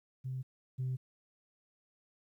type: tone pair in turn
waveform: sine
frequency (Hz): 130 / 129.03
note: C3 / C3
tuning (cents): -11 / -24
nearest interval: unison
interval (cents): 13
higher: first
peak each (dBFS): -35 / -31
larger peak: second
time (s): 0.24-0.43 / 0.78-0.97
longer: neither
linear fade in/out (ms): 20
effects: tanh soft clip ceiling -30 dBFS + 12-bit